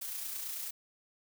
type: noise with amplitude modulation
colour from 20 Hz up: blue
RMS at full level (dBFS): -38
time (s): 0.01-0.71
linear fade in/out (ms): 10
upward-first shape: sine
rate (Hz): 29.1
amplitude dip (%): 35
effects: none

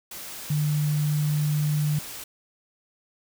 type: tone in noise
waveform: sine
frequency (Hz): 150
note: D3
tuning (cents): +37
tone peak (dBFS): -21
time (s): 0.5-1.99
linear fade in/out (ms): 5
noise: white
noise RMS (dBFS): -38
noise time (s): 0.11-2.24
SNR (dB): +14
effects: none

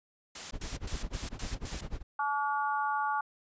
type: noise bursts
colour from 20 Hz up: white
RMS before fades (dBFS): -41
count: 6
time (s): 0.35-1.81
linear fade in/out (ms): 5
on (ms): 160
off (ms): 100
type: noise with tremolo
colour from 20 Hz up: brown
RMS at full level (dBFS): -35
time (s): 0.52-2.03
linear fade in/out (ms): 20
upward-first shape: sine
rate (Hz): 10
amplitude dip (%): 95
type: harmonic tone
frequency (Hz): 286.2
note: D4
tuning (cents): -45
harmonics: 3 / 4 / 5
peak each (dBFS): -31 / -33 / -35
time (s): 2.19-3.21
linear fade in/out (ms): 5
effects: resampled to 16000 Hz

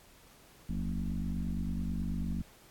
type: tone with frequency modulation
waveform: sine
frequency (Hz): 117.3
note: A#2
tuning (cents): +11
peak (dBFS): -31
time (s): 0.69-2.42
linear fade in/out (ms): 5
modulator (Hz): 48.9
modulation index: 2.5
effects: pink hiss -59 dBFS RMS until 2.7 s + AAC 64 kbps

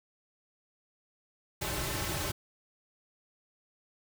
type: noise with comb filter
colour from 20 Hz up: pink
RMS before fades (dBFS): -34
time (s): 1.61-2.32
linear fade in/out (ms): 10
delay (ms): 4.2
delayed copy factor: -1
effects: none

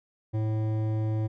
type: tone with hard clipping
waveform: sine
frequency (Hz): 109.1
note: A2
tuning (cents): -14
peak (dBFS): -27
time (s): 0.33-1.28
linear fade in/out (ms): 20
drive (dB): 12
effects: none

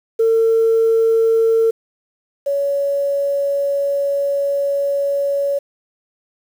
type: tone pair in turn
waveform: sine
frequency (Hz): 452 / 562.1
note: A4 / C#5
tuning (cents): +47 / +24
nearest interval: major third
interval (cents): 377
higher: second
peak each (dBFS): -10 / -15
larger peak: first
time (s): 0.19-1.71 / 2.46-5.59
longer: second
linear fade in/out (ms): 10
effects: tanh soft clip ceiling -7 dBFS + 7-bit

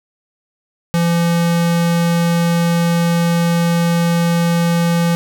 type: tone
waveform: square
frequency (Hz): 170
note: F3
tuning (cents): -46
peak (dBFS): -13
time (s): 0.94-5.15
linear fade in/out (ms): 0
effects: none

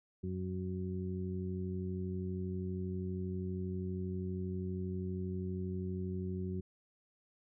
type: harmonic tone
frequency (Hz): 92.5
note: F#2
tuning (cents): 0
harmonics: 1 / 2 / 3 / 4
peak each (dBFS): -39 / -39 / -51 / -43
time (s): 0.23-6.61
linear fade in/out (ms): 10
effects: none

